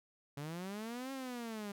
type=linear two-way sweep; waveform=sawtooth; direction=up then down; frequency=138.3 to 271.8 to 198.6 Hz; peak=-37 dBFS; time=0.37-1.72 s; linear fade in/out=5 ms; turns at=1.12 s; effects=none